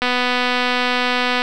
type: click train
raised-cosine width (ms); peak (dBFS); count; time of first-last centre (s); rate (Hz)
0.3; -3; 348; 0.02-1.419; 248
effects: none